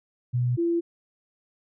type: tone pair in turn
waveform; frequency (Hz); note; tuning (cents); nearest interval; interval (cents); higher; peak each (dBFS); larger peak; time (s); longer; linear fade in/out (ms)
sine; 123 / 339.4; B2 / F4; -7 / -49; octave + tritone; 1758; second; -21; neither; 0.33-0.57 / 0.57-0.81; neither; 20
effects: none